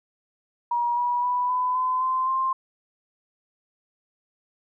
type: tone with pitch steps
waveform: sine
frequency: 955 / 970.6 / 986.4 / 1002.5 / 1018.8 / 1035.4 / 1052.3 Hz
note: A#5 / B5 / B5 / B5 / C6 / C6 / C6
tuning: +42 / -30 / -2 / +26 / -46 / -18 / +10 cents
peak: -21 dBFS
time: 0.71-2.53 s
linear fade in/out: 5 ms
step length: 260 ms
effects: none